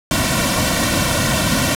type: noise with comb filter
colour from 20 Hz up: pink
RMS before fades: -17 dBFS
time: 0.11-1.75 s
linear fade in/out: 2 ms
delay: 2.4 ms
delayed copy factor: -0.85
effects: low-pass 12000 Hz 12 dB/octave